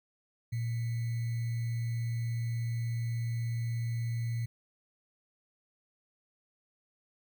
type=tone with sample-and-hold; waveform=sine; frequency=116.54 Hz; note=A#2; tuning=in tune; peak=-30 dBFS; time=0.52-4.46 s; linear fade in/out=10 ms; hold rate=2100 Hz; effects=none